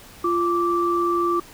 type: tone pair together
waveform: sine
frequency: 346.4 / 1168.2 Hz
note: F4 / D6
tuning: -14 / -10 cents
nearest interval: octave + major sixth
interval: 2104 cents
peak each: -21 dBFS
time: 0.24-1.4 s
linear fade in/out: 5 ms
effects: pink hiss -45 dBFS RMS until 1.53 s